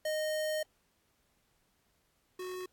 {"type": "tone pair in turn", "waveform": "square", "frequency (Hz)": [618, 367.5], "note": ["D#5", "F#4"], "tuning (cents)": [-12, -12], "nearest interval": "major sixth", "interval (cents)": 900, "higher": "first", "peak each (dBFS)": [-32, -39], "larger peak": "first", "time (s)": [[0.05, 0.63], [2.39, 2.66]], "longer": "first", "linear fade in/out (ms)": 5, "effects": ["pink hiss -74 dBFS RMS until 2.72 s", "AAC 64 kbps"]}